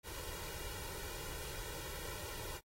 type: noise with comb filter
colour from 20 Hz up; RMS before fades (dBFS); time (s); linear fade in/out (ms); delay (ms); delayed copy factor
pink; -45; 0.03-2.61; 50; 2.1; +0.8
effects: AAC 48 kbps